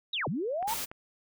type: linear two-way sweep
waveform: sine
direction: down then up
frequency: 3951 to 121.6 to 943 Hz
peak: -29 dBFS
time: 0.13-0.74 s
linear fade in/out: 5 ms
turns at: 0.28 s
type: clicks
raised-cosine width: 0.5 ms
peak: -28 dBFS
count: 3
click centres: 0.627 / 0.678 / 0.915 s
type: noise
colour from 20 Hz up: white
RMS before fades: -35 dBFS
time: 0.67-0.86 s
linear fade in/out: 20 ms
effects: none